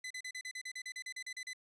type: tone bursts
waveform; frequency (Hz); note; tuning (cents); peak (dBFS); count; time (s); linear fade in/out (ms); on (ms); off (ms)
sawtooth; 2014; B6; +33; -37; 15; 0.04-1.533; 5; 65; 37
effects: resampled to 22050 Hz + 13-bit